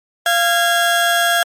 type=tone pair together; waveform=30% pulse; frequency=690 / 1641.1 Hz; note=F5 / G#6; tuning=-21 / -21 cents; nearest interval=octave + minor third; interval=1500 cents; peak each=-13 dBFS; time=0.26-1.43 s; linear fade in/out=2 ms; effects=MP3 64 kbps